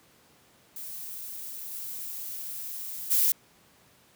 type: noise with level steps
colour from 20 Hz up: violet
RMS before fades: -39 / -37 / -23 dBFS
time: 0.76-3.32 s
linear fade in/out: 2 ms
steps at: 1.71 / 3.1 s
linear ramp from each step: 20 ms
effects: pink hiss -60 dBFS RMS until 4.15 s + high-pass 100 Hz 12 dB/octave